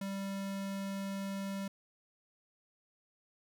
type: tone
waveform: square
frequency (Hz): 196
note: G3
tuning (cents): 0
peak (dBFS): -37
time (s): 0.01-1.68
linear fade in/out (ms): 5
effects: none